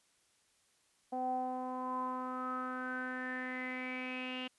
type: tone with low-pass filter sweep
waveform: sawtooth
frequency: 254.8 Hz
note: C4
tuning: 46 cents flat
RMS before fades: -39 dBFS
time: 1.12-4.48 s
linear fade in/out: 10 ms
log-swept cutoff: 710 to 2900 Hz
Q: 9.4
effects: white hiss -72 dBFS RMS until 4.58 s + resampled to 24000 Hz

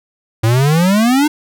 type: exponential sweep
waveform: square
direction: up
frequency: 108.2 to 308.8 Hz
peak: -10 dBFS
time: 0.43-1.28 s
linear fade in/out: 10 ms
effects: none

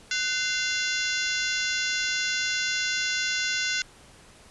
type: harmonic tone with a mistuned harmonic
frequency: 692 Hz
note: F5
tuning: 16 cents flat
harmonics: 2 / 3 / 4 / 5 / 6 / 7 / 8 / 9 / 10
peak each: -30 / -32 / -33 / -34 / -35 / -35 / -36 / -37 / -37 dBFS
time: 0.11-3.82 s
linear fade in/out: 2 ms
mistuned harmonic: 2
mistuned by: +140 cents
effects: pink hiss -52 dBFS RMS until 4.5 s + resampled to 24000 Hz

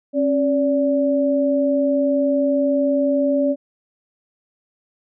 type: tone pair together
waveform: sine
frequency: 272.2 / 576.8 Hz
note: C#4 / D5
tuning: -31 / -31 cents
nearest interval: octave + minor second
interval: 1300 cents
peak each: -18 dBFS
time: 0.13-3.56 s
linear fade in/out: 50 ms
effects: none

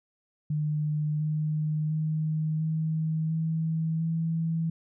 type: tone with pitch steps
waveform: sine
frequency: 151.2 / 153.58 / 155.99 / 158.44 / 160.93 / 163.46 Hz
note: D#3 / D#3 / D#3 / D#3 / E3 / E3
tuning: -49 / -22 / +5 / +32 / -41 / -14 cents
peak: -25 dBFS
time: 0.5-4.7 s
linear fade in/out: 5 ms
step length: 700 ms
effects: none

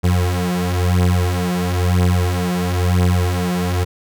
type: beating tone pair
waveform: 30% pulse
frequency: 89 / 90 Hz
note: F2 / F#2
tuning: +33 / -47 cents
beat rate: 1 Hz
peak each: -15 dBFS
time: 0.03-3.85 s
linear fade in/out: 20 ms
effects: none

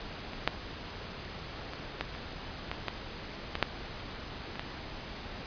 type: clicks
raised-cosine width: 0.3 ms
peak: -25 / -8 / -24 / -14 / -27 / -16 / -14 / -15 / -7 / -24 / -17 dBFS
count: 11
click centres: 0.334 / 0.476 / 1.735 / 2.01 / 2.15 / 2.715 / 2.883 / 3.554 / 3.627 / 4.556 / 4.595 s
effects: pink hiss -42 dBFS RMS until 5.46 s + resampled to 11025 Hz

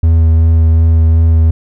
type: tone with vibrato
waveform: triangle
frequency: 81.3 Hz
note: E2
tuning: 23 cents flat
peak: -3 dBFS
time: 0.03-1.51 s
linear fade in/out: 5 ms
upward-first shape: sine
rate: 2.7 Hz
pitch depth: 14 cents each way
effects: none

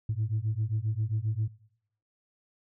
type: beating tone pair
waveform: sine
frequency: 105.2 / 112.7 Hz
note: G#2 / A2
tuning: +23 / +42 cents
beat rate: 7.5 Hz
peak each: -29 dBFS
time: 0.09-1.48 s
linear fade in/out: 5 ms
effects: noise-tail reverb RT60 0.8 s tail -24 dB re dry + tanh soft clip ceiling -22 dBFS

